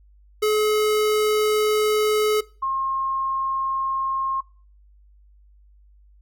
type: tone pair in turn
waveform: square / sine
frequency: 426.4 / 1070.7 Hz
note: G#4 / C6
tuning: +46 / +40 cents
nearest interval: octave + major third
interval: 1594 cents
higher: second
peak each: -18 / -21 dBFS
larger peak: first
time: 0.42-2.41 / 2.62-4.41 s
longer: first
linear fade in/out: 10 ms
effects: noise-tail reverb RT60 0.4 s tail -22 dB re dry + added 50 Hz sine -50 dBFS peak until 6.21 s